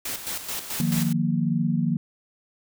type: noise with tremolo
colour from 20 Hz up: white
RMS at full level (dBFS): -30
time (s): 0.05-1.13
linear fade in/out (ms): 5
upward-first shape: square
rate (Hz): 4.6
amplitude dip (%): 60
type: chord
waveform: sine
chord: Eb suspended second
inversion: none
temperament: equal with one note detuned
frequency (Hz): 155.56 / 177.77 / 233.1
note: Eb3 / F3 / Bb3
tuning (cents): 0 / +31 / 0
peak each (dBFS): -25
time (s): 0.8-1.97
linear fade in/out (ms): 2
effects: none